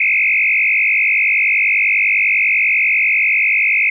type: tone with frequency modulation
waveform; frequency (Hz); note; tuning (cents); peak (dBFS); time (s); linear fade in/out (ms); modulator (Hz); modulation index
sine; 2335; D7; -11; -11; 0-3.9; 5; 50.2; 4.7
effects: none